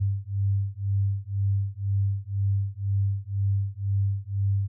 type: beating tone pair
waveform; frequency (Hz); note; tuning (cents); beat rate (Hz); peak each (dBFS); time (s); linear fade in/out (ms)
sine; 98 / 100; G2 / G2; 0 / +35; 2; -26 / -26; 0-4.68; 20
effects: none